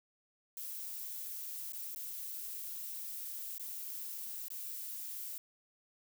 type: noise with dropouts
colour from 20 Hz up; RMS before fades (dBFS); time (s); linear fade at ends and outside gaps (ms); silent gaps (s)
violet; -43; 0.57-5.38; 1; 1.722-1.733 / 1.948-1.96 / 3.581-3.597 / 4.483-4.503
effects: none